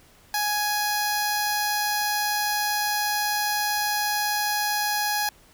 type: tone with notch filter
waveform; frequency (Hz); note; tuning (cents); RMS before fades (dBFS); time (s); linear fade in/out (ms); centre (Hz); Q
10% pulse; 833; G#5; +5; -25; 0.34-5.29; 2; 2900; 1.1
effects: pink hiss -55 dBFS RMS until 5.53 s